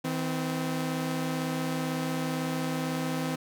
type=tone pair together; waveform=sawtooth; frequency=159.9 / 257.8 Hz; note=D#3 / C4; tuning=+48 / -26 cents; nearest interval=minor sixth; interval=826 cents; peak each=-28 / -27 dBFS; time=0.04-3.36 s; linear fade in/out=10 ms; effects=none